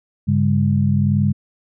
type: tone cluster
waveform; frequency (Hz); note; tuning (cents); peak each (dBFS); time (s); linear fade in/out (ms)
sine; 100 / 141.2 / 202.3; G2 / C#3 / G#3; +35 / +32 / -45; -18; 0.27-1.33; 20
effects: none